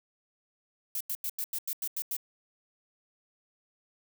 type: noise bursts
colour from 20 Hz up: violet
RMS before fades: -33 dBFS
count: 9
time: 0.95-2.166 s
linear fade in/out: 2 ms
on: 56 ms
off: 89 ms
effects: none